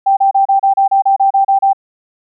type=tone bursts; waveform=sine; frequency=784 Hz; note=G5; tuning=in tune; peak=-7 dBFS; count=12; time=0.06-1.732 s; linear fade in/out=10 ms; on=110 ms; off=32 ms; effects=none